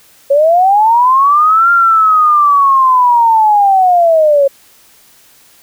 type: linear two-way sweep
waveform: sine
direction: up then down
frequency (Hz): 544 to 1396.9 to 544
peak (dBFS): -5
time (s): 0.3-4.48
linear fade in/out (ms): 10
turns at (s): 1.71
effects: white hiss -45 dBFS RMS until 5.62 s